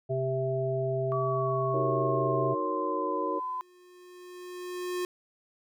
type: harmonic tone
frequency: 131.5 Hz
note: C3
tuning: 9 cents sharp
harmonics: 1 / 3 / 5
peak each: -31 / -31 / -31 dBFS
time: 0.09-2.55 s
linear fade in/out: 20 ms
type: tone with pitch glide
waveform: sine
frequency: 1139 to 1014.7 Hz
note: C#6 to B5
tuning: +47 to +47 cents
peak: -31 dBFS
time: 1.12-3.61 s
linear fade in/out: 0 ms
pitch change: -200 cents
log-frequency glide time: 1.22-3.16 s
type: chord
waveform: sine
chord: D# minor seventh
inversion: none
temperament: equal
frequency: 311.1 / 370 / 466.2 / 554.4 Hz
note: D#4 / F#4 / A#4 / C#5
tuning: 0 / 0 / 0 / 0 cents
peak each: -35 dBFS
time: 1.73-3.4 s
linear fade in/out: 20 ms
type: tone with exponential growth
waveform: square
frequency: 359.5 Hz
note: F#4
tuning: 50 cents flat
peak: -29 dBFS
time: 3.11-5.05 s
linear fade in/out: 1 ms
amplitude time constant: 420 ms
effects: none